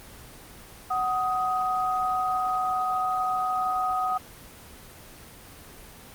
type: tone pair together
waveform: sine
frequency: 744.4 / 1252 Hz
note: F#5 / D#6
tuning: +10 / +10 cents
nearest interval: major sixth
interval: 900 cents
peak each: -26 dBFS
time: 0.9-4.18 s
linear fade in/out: 10 ms
effects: pink hiss -46 dBFS RMS until 6.14 s + Opus 24 kbps